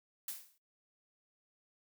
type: noise with exponential decay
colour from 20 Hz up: blue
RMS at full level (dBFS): -38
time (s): 0.28-0.58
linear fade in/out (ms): 2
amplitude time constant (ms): 65
effects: noise-tail reverb RT60 0.1 s tail -18 dB re dry